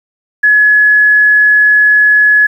sine tone, 1696 Hz, G#6, 36 cents sharp, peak -4 dBFS, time 0.43-2.47 s, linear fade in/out 10 ms, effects 7-bit

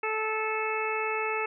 harmonic tone, 436.6 Hz, A4, 13 cents flat, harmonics 1 / 2 / 3 / 4 / 5 / 6, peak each -32 / -34 / -34 / -40 / -35 / -34 dBFS, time 0.03-1.46 s, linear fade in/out 5 ms, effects none

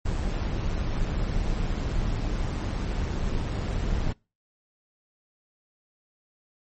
brown noise with amplitude modulation, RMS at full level -25 dBFS, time 0.05-4.13 s, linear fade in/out 10 ms, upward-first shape sine, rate 147 Hz, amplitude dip 45%, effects noise-tail reverb RT60 0.3 s tail -25 dB re dry + MP3 32 kbps

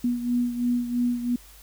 sine beating tone pair, 242.2 / 245.2 Hz, B3 / B3, -34 / -12 cents, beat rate 3 Hz, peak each -23 / -29 dBFS, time 0.04-1.36 s, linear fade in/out 5 ms, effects added 50 Hz sine -50 dBFS peak until 1.62 s + white hiss -51 dBFS RMS until 1.62 s

